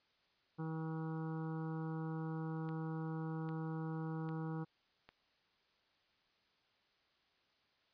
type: harmonic tone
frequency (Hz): 160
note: D#3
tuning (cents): +49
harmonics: 1 / 2 / 3 / 5 / 6 / 7 / 8 / 9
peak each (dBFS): -40 / -46 / -50 / -54 / -56 / -57 / -58 / -59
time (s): 0.58-4.65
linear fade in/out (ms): 20
type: click train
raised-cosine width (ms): 0.3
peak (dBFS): -39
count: 4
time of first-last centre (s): 2.69-5.09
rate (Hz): 1.25
effects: white hiss -75 dBFS RMS until 7.93 s + resampled to 11025 Hz